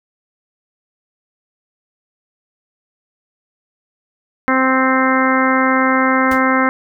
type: harmonic tone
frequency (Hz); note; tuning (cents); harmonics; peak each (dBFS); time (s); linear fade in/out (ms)
261.6; C4; 0; 1 / 2 / 3 / 4 / 5 / 6 / 7 / 8; -16 / -20 / -23 / -19 / -19 / -21 / -23 / -22; 4.48-6.69; 0
type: noise with exponential decay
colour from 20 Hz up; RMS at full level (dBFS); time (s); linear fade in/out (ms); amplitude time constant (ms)
pink; -24; 6.31-6.43; 5; 26
effects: none